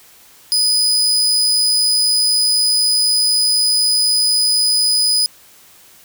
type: tone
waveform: 35% pulse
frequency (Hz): 4978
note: D#8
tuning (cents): 0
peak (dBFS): -11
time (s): 0.52-5.26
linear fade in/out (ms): 0
effects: white hiss -46 dBFS RMS until 6.04 s